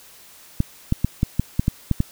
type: clicks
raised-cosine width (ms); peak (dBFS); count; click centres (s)
5; -5; 9; 0.604 / 0.924 / 1.046 / 1.231 / 1.396 / 1.595 / 1.681 / 1.913 / 2.004
effects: white hiss -47 dBFS RMS until 2.11 s